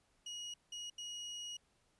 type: tone bursts at uneven times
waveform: 30% pulse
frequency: 2895 Hz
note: F#7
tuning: 38 cents flat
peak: -40 dBFS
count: 3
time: 0.26-0.54 / 0.72-0.9 / 0.98-1.57 s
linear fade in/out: 5 ms
effects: pink hiss -75 dBFS RMS until 1.99 s + resampled to 24000 Hz